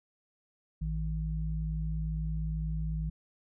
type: tone pair together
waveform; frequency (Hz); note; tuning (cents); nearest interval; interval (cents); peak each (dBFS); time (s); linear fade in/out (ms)
sine; 55.74 / 158; A1 / D#3; +23 / +27; octave + tritone; 1804; -32 / -34; 0.81-3.1; 10
effects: none